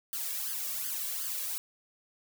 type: noise with flanger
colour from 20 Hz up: blue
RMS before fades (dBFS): -35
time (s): 0.13-1.58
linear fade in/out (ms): 0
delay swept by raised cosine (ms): 0.62 to 1.82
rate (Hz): 2.7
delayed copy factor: +0.9
effects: none